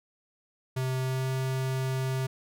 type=tone with pitch glide; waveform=square; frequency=130 to 131.36 Hz; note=C3 to C3; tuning=-11 to +7 cents; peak=-28 dBFS; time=0.76-2.27 s; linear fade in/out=10 ms; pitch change=+18 cents; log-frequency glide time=1-1.3 s; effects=none